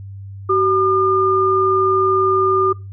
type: tone pair together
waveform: sine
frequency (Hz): 380.2 / 1207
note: F#4 / D6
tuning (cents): +47 / +47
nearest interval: octave + minor sixth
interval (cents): 2000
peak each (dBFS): -15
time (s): 0.49-2.73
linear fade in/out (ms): 10
effects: noise-tail reverb RT60 0.3 s tail -24 dB re dry + added 98 Hz sine -30 dBFS peak until 2.92 s